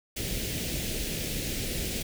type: band-stop noise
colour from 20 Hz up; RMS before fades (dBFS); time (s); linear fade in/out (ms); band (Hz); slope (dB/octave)
pink; -32; 0.16-2.03; 10; 550 to 2100; 24
effects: none